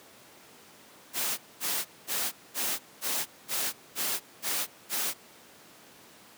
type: noise bursts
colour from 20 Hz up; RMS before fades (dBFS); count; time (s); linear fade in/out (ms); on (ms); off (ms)
white; -30; 9; 1.13-5.14; 50; 250; 220
effects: pink hiss -53 dBFS RMS until 6.37 s + high-pass 200 Hz 12 dB/octave